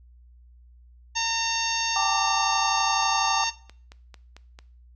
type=harmonic tone; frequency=912 Hz; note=A#5; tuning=38 cents flat; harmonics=1 / 2 / 3 / 4 / 5 / 6 / 7; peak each=-29 / -33 / -30 / -33 / -33 / -34 / -28 dBFS; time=1.15-3.51 s; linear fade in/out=20 ms
type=chord; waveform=sine; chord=G suspended second; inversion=none; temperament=equal; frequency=784 / 880 / 1174.7 Hz; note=G5 / A5 / D6; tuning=0 / 0 / 0 cents; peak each=-28 dBFS; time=1.96-3.44 s; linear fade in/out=2 ms
type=click train; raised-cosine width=0.2 ms; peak=-27 dBFS; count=10; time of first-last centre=2.58-4.589 s; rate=4.48 Hz
effects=noise-tail reverb RT60 0.5 s tail -18 dB re dry + added 60 Hz sine -49 dBFS peak until 4.95 s